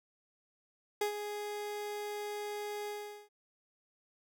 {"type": "tone with ADSR envelope", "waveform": "30% pulse", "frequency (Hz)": 415.3, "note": "G#4", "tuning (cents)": 0, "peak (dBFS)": -26, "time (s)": [1.01, 3.29], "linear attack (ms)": 5, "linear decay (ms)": 100, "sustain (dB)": -9, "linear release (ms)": 410, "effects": []}